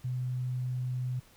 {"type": "tone", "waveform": "sine", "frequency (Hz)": 126.2, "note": "B2", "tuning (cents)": 38, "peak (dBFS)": -30, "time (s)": [0.04, 1.2], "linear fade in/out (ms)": 10, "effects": ["pink hiss -60 dBFS RMS until 1.36 s"]}